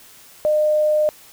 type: tone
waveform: sine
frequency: 608 Hz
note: D#5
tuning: 40 cents flat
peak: -14 dBFS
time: 0.45-1.09 s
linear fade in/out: 0 ms
effects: white hiss -46 dBFS RMS until 1.32 s